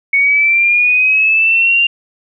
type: linear sweep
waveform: sine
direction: up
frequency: 2217 to 2794 Hz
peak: -8 dBFS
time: 0.13-1.87 s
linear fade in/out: 5 ms
effects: none